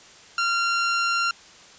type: tone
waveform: sawtooth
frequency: 1381 Hz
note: F6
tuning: 20 cents flat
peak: -17 dBFS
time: 0.38-1.31 s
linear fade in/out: 2 ms
effects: white hiss -48 dBFS RMS until 1.78 s + resampled to 16000 Hz